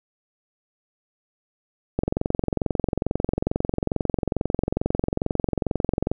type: click train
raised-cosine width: 2 ms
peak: -8 dBFS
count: 93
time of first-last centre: 1.99-6.116 s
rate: 22.3 Hz
effects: none